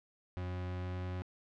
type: tone with pitch glide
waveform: 40% pulse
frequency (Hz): 90.5 to 91.08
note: F#2 to F#2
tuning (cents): -38 to -27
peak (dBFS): -36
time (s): 0.37-1.22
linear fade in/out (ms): 0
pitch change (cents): +11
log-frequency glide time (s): 0.54-1.08
effects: low-pass 3000 Hz 12 dB/octave